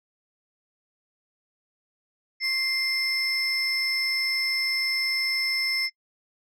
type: tone pair together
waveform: sine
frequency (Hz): 2093 / 5274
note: C7 / E8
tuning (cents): 0 / 0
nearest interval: octave + major third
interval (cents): 1600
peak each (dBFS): -24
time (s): 2.4-5.9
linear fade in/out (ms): 50
effects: noise-tail reverb RT60 0.1 s tail -23 dB re dry + tanh soft clip ceiling -20 dBFS